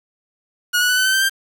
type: tone with pitch steps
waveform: sawtooth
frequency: 1449 / 1470.1 / 1491.5 / 1513.2 / 1535.2 / 1557.5 / 1580.1 Hz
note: F#6 / F#6 / F#6 / F#6 / G6 / G6 / G6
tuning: -37 / -12 / +13 / +38 / -37 / -12 / +13 cents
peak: -11 dBFS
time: 0.73-1.297 s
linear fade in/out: 20 ms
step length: 81 ms
effects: 7-bit